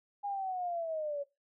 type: linear sweep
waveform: sine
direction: down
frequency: 820 to 559 Hz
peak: -33 dBFS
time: 0.23-1.24 s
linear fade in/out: 20 ms
effects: noise-tail reverb RT60 0.2 s tail -18 dB re dry